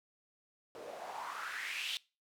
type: noise with band-pass filter sweep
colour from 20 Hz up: white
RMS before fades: -42 dBFS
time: 0.75-1.97 s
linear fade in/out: 0 ms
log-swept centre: 430 to 3400 Hz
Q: 4.4
effects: noise-tail reverb RT60 0.3 s tail -22 dB re dry